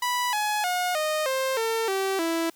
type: tone with pitch steps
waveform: sawtooth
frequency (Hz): 985 / 842.8 / 721.1 / 616.9 / 527.8 / 451.6 / 386.4 / 330.6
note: B5 / G#5 / F#5 / D#5 / C5 / A4 / G4 / E4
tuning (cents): -5 / +25 / -45 / -15 / +15 / +45 / -25 / +5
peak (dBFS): -20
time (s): 0.02-2.5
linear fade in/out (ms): 5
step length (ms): 310
effects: white hiss -58 dBFS RMS until 2.55 s